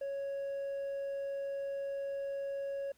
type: tone with hard clipping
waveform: sine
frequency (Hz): 554.4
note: C#5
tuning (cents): 0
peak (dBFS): -36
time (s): 0.01-2.92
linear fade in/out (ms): 5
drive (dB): 2
effects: pink hiss -70 dBFS RMS until 2.97 s